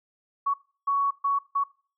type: tone bursts at uneven times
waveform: sine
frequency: 1118 Hz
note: C#6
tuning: 14 cents sharp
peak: -21 dBFS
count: 4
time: 0.46-0.54 / 0.87-1.11 / 1.24-1.39 / 1.55-1.64 s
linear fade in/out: 10 ms
effects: noise-tail reverb RT60 0.4 s tail -21 dB re dry